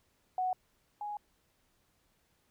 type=tone pair in turn; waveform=sine; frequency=740 / 830.6 Hz; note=F#5 / G#5; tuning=0 / 0 cents; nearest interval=major second; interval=200 cents; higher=second; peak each=-29 / -36 dBFS; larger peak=first; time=0.38-0.53 / 1.01-1.17 s; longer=second; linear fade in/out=2 ms; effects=pink hiss -73 dBFS RMS until 2.5 s